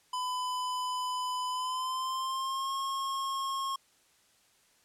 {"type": "tone with pitch glide", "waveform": "square", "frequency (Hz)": [1004, 1082.3], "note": ["B5", "C#6"], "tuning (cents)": [28, -42], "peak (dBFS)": -32, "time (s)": [0.13, 3.76], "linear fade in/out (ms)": 5, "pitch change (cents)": 130, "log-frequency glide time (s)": [1.48, 2.75], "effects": ["white hiss -66 dBFS RMS until 4.84 s", "low-pass 10000 Hz 12 dB/octave"]}